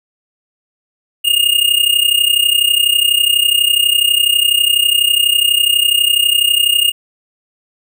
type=tone with amplitude modulation; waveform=square; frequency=2840 Hz; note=F7; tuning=28 cents sharp; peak=-7 dBFS; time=1.24-6.92 s; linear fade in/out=20 ms; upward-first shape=sine; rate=32.1 Hz; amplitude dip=80%; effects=none

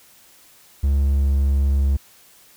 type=tone with pitch glide; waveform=triangle; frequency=69.6 to 69.12 Hz; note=C#2 to C#2; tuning=+8 to -4 cents; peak=-13 dBFS; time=0.83-1.97 s; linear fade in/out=10 ms; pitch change=-12 cents; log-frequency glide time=1.07-1.29 s; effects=white hiss -51 dBFS RMS until 2.56 s

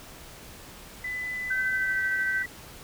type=tone with pitch glide; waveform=sine; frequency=2000 to 1958.8 Hz; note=B6 to B6; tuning=+21 to -15 cents; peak=-30 dBFS; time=1.04-2.46 s; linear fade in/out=5 ms; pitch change=-36 cents; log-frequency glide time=1.68-2.02 s
type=tone with tremolo; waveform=sine; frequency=1544 Hz; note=G6; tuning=27 cents flat; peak=-24 dBFS; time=1.5-2.43 s; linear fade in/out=10 ms; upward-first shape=sine; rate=13 Hz; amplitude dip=30%
effects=pink hiss -46 dBFS RMS until 2.83 s

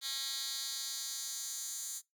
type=tone with high-pass filter sweep; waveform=10% pulse; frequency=271.8 Hz; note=C#4; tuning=34 cents flat; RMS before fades=-40 dBFS; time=0.01-2.02 s; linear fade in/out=50 ms; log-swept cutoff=3700 to 7200 Hz; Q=1.9; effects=noise-tail reverb RT60 0.2 s tail -23 dB re dry

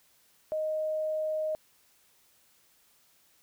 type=tone; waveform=sine; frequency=622.3 Hz; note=D#5; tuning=in tune; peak=-28 dBFS; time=0.52-1.55 s; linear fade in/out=0 ms; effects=white hiss -65 dBFS RMS until 3.42 s

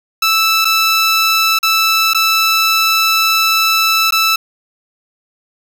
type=tone with dropouts; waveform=15% pulse; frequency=1318.5 Hz; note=E6; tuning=in tune; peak=-4 dBFS; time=0.22-4.36 s; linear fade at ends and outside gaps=5 ms; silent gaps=0.647-0.652 / 1.589-1.629 / 2.135-2.146 / 4.108-4.122 s; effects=none

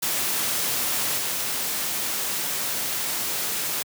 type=noise with level steps; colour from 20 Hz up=white; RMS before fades=-25 / -27 dBFS; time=0.02-3.83 s; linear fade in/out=10 ms; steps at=1.18 s; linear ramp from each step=5 ms; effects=high-pass 100 Hz 12 dB/octave

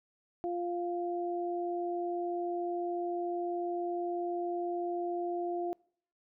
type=tone pair together; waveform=sine; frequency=349.2 / 698.4 Hz; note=F4 / F5; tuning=0 / 0 cents; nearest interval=octave; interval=1200 cents; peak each=-33 / -36 dBFS; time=0.44-5.73 s; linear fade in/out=0 ms; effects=noise-tail reverb RT60 0.6 s tail -26 dB re dry

